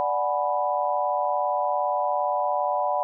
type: chord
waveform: sine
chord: G# half-diminished seventh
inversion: second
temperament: equal with one note detuned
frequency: 587.3 / 740 / 837.4 / 987.8 Hz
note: D5 / F#5 / G#5 / B5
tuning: 0 / 0 / +14 / 0 cents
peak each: -27 / -26 / -30 / -27 dBFS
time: 0-3.03 s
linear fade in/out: 0 ms
effects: none